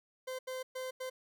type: tone bursts at uneven times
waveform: 40% pulse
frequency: 516 Hz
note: C5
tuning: 24 cents flat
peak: -37 dBFS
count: 4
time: 0.27-0.39 / 0.47-0.63 / 0.75-0.91 / 1-1.1 s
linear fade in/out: 10 ms
effects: none